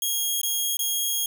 10% pulse tone with dropouts, 3273 Hz, G#7, 26 cents flat, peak -15 dBFS, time 0.02-1.26 s, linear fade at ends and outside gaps 2 ms, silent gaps 0.415-0.432 / 0.77-0.791 s, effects none

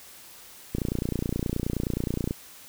click train, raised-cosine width 3 ms, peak -14 dBFS, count 47, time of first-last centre 0.75-2.309 s, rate 29.5 Hz, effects white hiss -48 dBFS RMS until 2.68 s

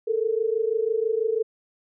sine tone pair together, 433.6 / 459.7 Hz, A4 / A#4, -25 / -24 cents, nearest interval minor second, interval 101 cents, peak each -24 dBFS, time 0.07-1.43 s, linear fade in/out 10 ms, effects none

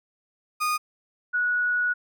35% pulse / sine tone pair in turn, 1231 / 1463.9 Hz, D#6 / F#6, -19 / -19 cents, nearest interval minor third, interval 300 cents, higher second, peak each -21 dBFS, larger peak neither, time 0.6-0.78 / 1.33-1.94 s, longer second, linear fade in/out 20 ms, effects none

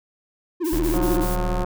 triangle tone with vibrato, 329.6 Hz, E4, in tune, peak -19 dBFS, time 0.6-1.26 s, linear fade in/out 20 ms, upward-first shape triangle, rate 16 Hz, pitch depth 180 cents each way
blue noise bursts, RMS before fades -33 dBFS, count 4, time 0.64-1.364 s, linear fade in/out 20 ms, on 160 ms, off 28 ms
square tone, 38.89 Hz, D#1, in tune, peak -23 dBFS, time 0.72-1.64 s, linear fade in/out 10 ms
click train, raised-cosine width 1 ms, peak -15 dBFS, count 128, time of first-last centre 0.94-1.646 s, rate 180 Hz
effects none

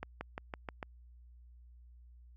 accelerating click train, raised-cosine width 0.5 ms, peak -24 dBFS, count 6, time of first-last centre 0.03-0.828 s, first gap 180 ms, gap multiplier 0.94, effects added 60 Hz sine -54 dBFS peak until 2.36 s

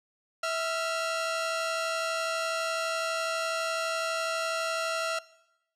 sawtooth tone pair together, 653 / 1378 Hz, E5 / F6, -17 / -24 cents, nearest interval octave + minor second, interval 1293 cents, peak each -27 dBFS, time 0.43-5.19 s, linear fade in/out 5 ms, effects noise-tail reverb RT60 0.9 s tail -20 dB re dry + low-pass 8000 Hz 12 dB/octave

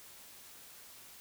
silence, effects white hiss -54 dBFS RMS until 1.2 s

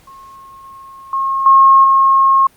sine tone with level steps, 1080 Hz, C#6, 45 cents flat, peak -35 / -33 / -14 / -4 / -7 dBFS, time 0.07-2.47 s, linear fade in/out 5 ms, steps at 0.64 / 1.13 / 1.46 / 1.84 s, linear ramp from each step 2 ms, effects pink hiss -50 dBFS RMS until 2.56 s + Opus 48 kbps

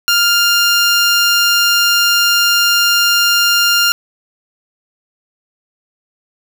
15% pulse tone, 1400 Hz, F6, 4 cents sharp, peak -3 dBFS, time 0.08-3.92 s, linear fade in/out 0 ms, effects none

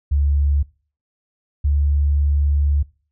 sine tone pair in turn, 71.5 / 72.08 Hz, D2 / D2, -46 / -32 cents, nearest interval unison, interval 14 cents, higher second, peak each -14 dBFS, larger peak neither, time 0.11-0.63 / 1.64-2.83 s, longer second, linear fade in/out 10 ms, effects noise-tail reverb RT60 0.4 s tail -22 dB re dry

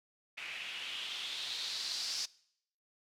blue noise with low-pass filter sweep, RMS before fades -40 dBFS, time 0.37-2.26 s, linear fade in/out 10 ms, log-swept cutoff 2400 to 5200 Hz, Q 4.1, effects noise-tail reverb RT60 0.7 s tail -22 dB re dry

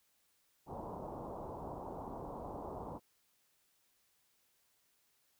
white low-pass noise, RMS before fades -45 dBFS, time 0.66-3 s, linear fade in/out 50 ms, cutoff 1000 Hz, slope 48 dB/octave, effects white hiss -75 dBFS RMS until 5.39 s

